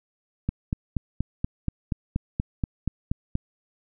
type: click train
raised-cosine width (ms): 5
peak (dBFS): -12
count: 13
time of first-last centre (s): 0.49-3.354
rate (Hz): 4.19
effects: none